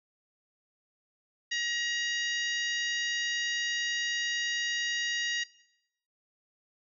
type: harmonic tone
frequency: 949 Hz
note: A#5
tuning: 31 cents sharp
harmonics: 2 / 3 / 4 / 5 / 6 / 7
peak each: -32 / -36 / -38 / -40 / -42 / -43 dBFS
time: 1.51-5.44 s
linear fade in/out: 10 ms
effects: noise-tail reverb RT60 0.8 s tail -19 dB re dry